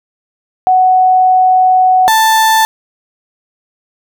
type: tone pair in turn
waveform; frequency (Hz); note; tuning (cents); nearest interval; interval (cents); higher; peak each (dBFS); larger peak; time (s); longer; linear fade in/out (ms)
sine / 35% pulse; 743 / 883.6; F#5 / A5; +7 / +7; minor third; 300; second; -5; neither; 0.67-2.08 / 2.08-2.65; first; 0
effects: none